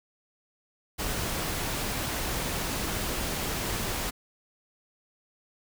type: noise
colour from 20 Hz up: pink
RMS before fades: -31 dBFS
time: 0.98-4.11 s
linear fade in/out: 20 ms
effects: none